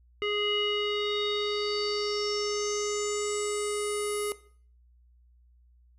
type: tone with low-pass filter sweep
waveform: square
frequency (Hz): 415.3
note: G#4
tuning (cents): 0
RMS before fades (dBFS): -30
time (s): 0.22-4.32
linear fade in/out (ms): 0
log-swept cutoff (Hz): 2600 to 11000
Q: 7.3
effects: noise-tail reverb RT60 0.5 s tail -17 dB re dry + added 60 Hz sine -57 dBFS peak until 5.98 s